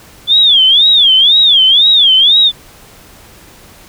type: tone with vibrato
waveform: sine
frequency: 3420 Hz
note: A7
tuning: 50 cents flat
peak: -4 dBFS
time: 0.27-2.52 s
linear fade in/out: 50 ms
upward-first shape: sine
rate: 2 Hz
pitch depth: 200 cents each way
effects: pink hiss -39 dBFS RMS until 3.88 s